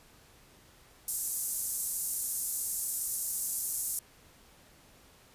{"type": "band-pass noise", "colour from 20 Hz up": "white", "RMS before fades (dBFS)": -34, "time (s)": [1.08, 3.99], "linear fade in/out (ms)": 2, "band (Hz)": [7400, 13000], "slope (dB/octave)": 24, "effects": ["pink hiss -59 dBFS RMS until 5.34 s", "resampled to 32000 Hz"]}